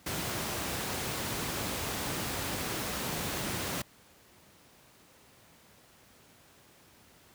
pink noise, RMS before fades -34 dBFS, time 0.06-3.82 s, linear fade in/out 5 ms, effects pink hiss -59 dBFS RMS until 7.34 s + high-pass 80 Hz 12 dB/octave

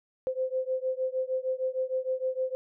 sine beating tone pair, 515 / 521.5 Hz, C5 / C5, -28 / -6 cents, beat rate 6.5 Hz, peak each -30 / -31 dBFS, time 0.27-2.55 s, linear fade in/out 0 ms, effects none

